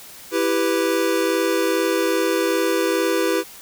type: chord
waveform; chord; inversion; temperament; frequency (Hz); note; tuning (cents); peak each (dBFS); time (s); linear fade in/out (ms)
square; E minor; none; equal; 329.6 / 392 / 493.9; E4 / G4 / B4; 0 / 0 / 0; -23; 0.31-3.44; 50
effects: white hiss -41 dBFS RMS until 3.61 s